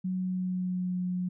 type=tone with pitch glide; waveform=sine; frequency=185 to 180.98 Hz; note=F#3 to F#3; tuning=0 to -38 cents; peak=-28 dBFS; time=0.04-1.29 s; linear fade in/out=10 ms; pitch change=-38 cents; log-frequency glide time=0.14-1 s; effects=none

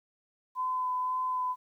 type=tone with vibrato; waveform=sine; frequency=1013 Hz; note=B5; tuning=44 cents sharp; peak=-28 dBFS; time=0.55-1.56 s; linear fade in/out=50 ms; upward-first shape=sine; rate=1.9 Hz; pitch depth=12 cents each way; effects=11-bit

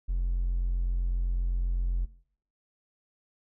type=tone; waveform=triangle; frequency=43.9 Hz; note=F1; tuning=10 cents sharp; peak=-22 dBFS; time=0.08-2.06 s; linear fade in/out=20 ms; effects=noise-tail reverb RT60 0.6 s tail -21 dB re dry + tanh soft clip ceiling -21 dBFS

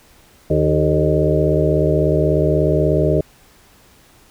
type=harmonic tone with a mistuned harmonic; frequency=76.5 Hz; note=D#2; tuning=29 cents flat; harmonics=1 / 2 / 4 / 5 / 6 / 7 / 8; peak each=-22 / -18 / -22 / -20 / -21 / -24 / -20 dBFS; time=0.5-3.21 s; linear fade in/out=5 ms; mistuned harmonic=6; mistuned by=-62 cents; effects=pink hiss -50 dBFS RMS until 4.3 s

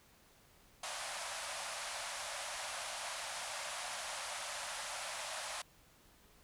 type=band-pass noise; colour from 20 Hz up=pink; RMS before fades=-43 dBFS; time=0.83-5.62 s; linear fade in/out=5 ms; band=560 to 11000 Hz; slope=96 dB/octave; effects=pink hiss -65 dBFS RMS until 6.43 s

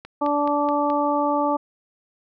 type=click train; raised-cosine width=0.3 ms; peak=-21 dBFS; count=5; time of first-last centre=0.05-0.901 s; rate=4.7 Hz
type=harmonic tone; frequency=290.9 Hz; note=D4; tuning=16 cents flat; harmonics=1 / 2 / 3 / 4; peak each=-24 / -24 / -23 / -26 dBFS; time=0.21-1.57 s; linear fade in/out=10 ms
effects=none

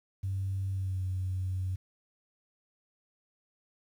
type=tone with pitch glide; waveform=sine; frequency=96.4 to 93.01 Hz; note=G2 to F#2; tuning=-28 to +10 cents; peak=-29 dBFS; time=0.23-1.76 s; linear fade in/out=10 ms; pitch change=-62 cents; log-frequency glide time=0.7-1.03 s; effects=tanh soft clip ceiling -25 dBFS + 10-bit

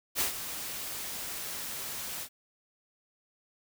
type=noise with ADSR envelope; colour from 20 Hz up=white; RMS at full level=-27 dBFS; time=0.15-2.29 s; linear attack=54 ms; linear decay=110 ms; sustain=-11 dB; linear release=68 ms; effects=none

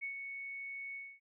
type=tone with ADSR envelope; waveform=sine; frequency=2217 Hz; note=C#7; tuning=in tune; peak=-36 dBFS; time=0.01-1.2 s; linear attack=27 ms; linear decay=96 ms; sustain=-5 dB; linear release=250 ms; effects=none

